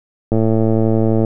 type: click train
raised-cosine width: 2 ms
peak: -3 dBFS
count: 104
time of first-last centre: 0.32-1.248 s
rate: 111 Hz
effects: none

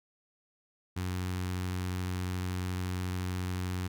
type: tone with notch filter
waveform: sawtooth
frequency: 91.4 Hz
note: F#2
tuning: 21 cents flat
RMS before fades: -34 dBFS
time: 0.96-3.88 s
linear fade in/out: 10 ms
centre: 580 Hz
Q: 1.3
effects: none

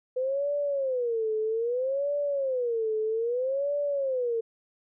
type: tone with vibrato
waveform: sine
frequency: 501 Hz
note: B4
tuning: 25 cents sharp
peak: -25 dBFS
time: 0.16-4.41 s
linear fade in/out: 10 ms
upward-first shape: sine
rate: 0.62 Hz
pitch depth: 250 cents each way
effects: none

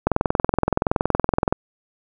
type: click train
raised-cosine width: 1 ms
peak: -3 dBFS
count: 32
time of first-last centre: 0.07-1.525 s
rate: 21.3 Hz
effects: none

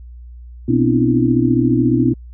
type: tone cluster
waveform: sine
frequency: 122.8 / 248.8 / 263.1 / 298 / 334.2 Hz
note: B2 / B3 / C4 / D4 / E4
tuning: -9 / +13 / +10 / +25 / +24 cents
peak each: -18 dBFS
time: 0.68-2.14 s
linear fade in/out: 10 ms
effects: added 60 Hz sine -33 dBFS peak until 2.33 s

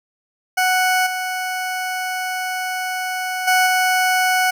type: tone with level steps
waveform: 20% pulse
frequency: 740 Hz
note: F#5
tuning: in tune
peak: -10 / -17 / -8 / -10 dBFS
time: 0.57-4.51 s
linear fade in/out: 10 ms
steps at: 1.06 / 3.47 / 3.66 s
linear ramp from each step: 10 ms
effects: none

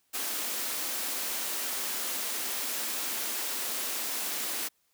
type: high-pass noise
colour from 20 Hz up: white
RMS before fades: -33 dBFS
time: 0.13-4.69 s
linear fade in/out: 20 ms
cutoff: 210 Hz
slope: 48 dB/octave
effects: white hiss -72 dBFS RMS until 4.93 s

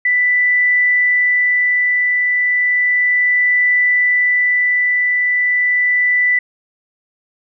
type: tone with tremolo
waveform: sine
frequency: 1982 Hz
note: B6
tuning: 6 cents sharp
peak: -10 dBFS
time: 0.05-6.39 s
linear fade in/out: 5 ms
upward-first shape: triangle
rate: 0.34 Hz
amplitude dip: 25%
effects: none

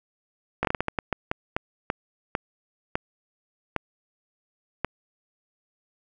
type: slowing click train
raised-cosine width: 0.5 ms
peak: -9 dBFS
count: 16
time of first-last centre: 0.63-4.846 s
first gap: 18 ms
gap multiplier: 1.34
effects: none

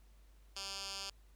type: tone with band-pass filter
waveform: 10% pulse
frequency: 196 Hz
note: G3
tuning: in tune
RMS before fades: -44 dBFS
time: 0.56-1.1 s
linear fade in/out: 5 ms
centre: 4900 Hz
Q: 1.9
effects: added 50 Hz sine -59 dBFS peak until 1.35 s + pink hiss -72 dBFS RMS until 1.35 s

